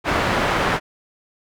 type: low-pass noise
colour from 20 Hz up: white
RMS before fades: -20 dBFS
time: 0.04-0.8 s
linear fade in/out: 50 ms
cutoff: 1500 Hz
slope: 12 dB/octave
effects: none